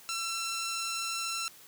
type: tone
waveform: 10% pulse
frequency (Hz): 1347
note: E6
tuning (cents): +37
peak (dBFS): -24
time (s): 0.09-1.48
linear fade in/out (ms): 0
effects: white hiss -54 dBFS RMS until 1.67 s + high-pass 60 Hz 12 dB/octave